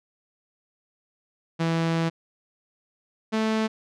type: tone pair in turn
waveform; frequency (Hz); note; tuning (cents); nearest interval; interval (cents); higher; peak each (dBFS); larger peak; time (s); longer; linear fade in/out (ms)
sawtooth; 164.81 / 219.5; E3 / A3; 0 / -4; perfect fourth; 496; second; -18 / -18; neither; 1.59-2.1 / 3.32-3.68; first; 20
effects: low-pass 5000 Hz 12 dB/octave